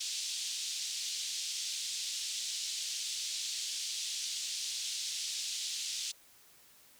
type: band-pass noise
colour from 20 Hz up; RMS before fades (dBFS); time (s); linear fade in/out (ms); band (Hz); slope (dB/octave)
pink; -38; 0-6.12; 10; 3400 to 7800; 24
effects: white hiss -61 dBFS RMS until 6.99 s

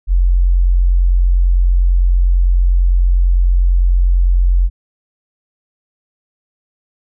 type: tone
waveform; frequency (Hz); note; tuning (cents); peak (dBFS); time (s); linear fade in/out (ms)
sine; 44.45; F1; +31; -8; 0.07-4.7; 50
effects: none

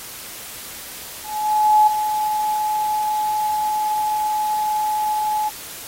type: tone with ADSR envelope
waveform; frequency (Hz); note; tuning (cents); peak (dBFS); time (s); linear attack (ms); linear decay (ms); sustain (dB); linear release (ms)
sine; 851; G#5; +42; -9; 1.23-5.5; 640; 10; -9; 22
effects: white hiss -35 dBFS RMS until 5.87 s + AAC 48 kbps

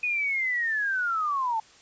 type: linear sweep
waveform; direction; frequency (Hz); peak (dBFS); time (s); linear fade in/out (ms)
sine; down; 2494 to 860; -24; 0.03-1.6; 5
effects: white hiss -54 dBFS RMS until 1.81 s + resampled to 16000 Hz

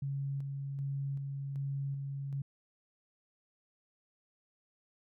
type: tone with tremolo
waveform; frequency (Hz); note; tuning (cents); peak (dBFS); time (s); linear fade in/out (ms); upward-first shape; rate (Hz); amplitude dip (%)
sine; 138.59; C#3; 0; -33; 0.02-2.42; 5; square; 1.3; 30
effects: none

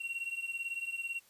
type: beating tone pair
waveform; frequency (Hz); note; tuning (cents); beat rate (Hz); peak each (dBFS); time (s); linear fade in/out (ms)
triangle; 2736 / 2754; F7 / F7; -36 / -25; 18; -36 / -39; 0-1.2; 10
effects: white hiss -64 dBFS RMS until 1.29 s + resampled to 32000 Hz

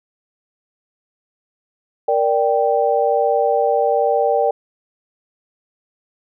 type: chord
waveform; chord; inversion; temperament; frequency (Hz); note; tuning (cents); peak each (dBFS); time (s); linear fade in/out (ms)
sine; G minor; first; equal; 466.2 / 587.3 / 784; Bb4 / D5 / G5; 0 / 0 / 0; -18; 2.08-4.51; 5
effects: none

